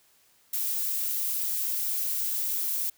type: noise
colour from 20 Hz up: violet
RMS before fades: -29 dBFS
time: 0.53-2.9 s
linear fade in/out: 5 ms
effects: white hiss -63 dBFS RMS until 2.97 s